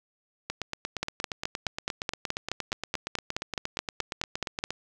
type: two click trains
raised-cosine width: 0.2 ms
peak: -14 / -11 dBFS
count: 37 / 18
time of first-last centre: 0.5-4.706 / 1.03-4.639 s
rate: 8.56 / 4.71 Hz
effects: none